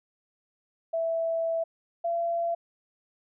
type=tone pair in turn; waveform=sine; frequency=659.3 / 679.4 Hz; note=E5 / F5; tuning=0 / -48 cents; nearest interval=minor second; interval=52 cents; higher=second; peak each=-25 dBFS; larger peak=neither; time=0.93-1.64 / 2.04-2.55 s; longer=first; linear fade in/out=10 ms; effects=none